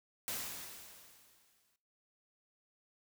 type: noise with exponential decay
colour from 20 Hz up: white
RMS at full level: -38 dBFS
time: 0.28-1.76 s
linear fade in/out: 0 ms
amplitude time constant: 320 ms
effects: noise-tail reverb RT60 0.4 s tail -17 dB re dry